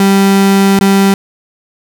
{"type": "tone with dropouts", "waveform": "35% pulse", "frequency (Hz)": 196, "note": "G3", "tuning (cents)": 0, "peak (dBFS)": -4, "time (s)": [0, 1.14], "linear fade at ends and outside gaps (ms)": 2, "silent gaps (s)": [0.791, 0.81], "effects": []}